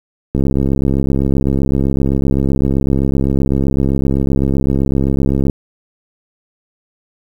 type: click train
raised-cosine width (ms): 3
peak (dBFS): -3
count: 350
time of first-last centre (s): 0.35-5.497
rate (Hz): 67.8
effects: 7-bit